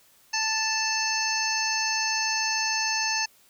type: harmonic tone with a mistuned harmonic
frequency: 880 Hz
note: A5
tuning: in tune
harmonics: 1 / 2 / 3 / 5 / 6 / 7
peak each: -31 / -31 / -31 / -31 / -31 / -31 dBFS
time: 0.33-3.26 s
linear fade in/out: 10 ms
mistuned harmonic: 7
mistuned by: +37 cents
effects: white hiss -59 dBFS RMS until 3.49 s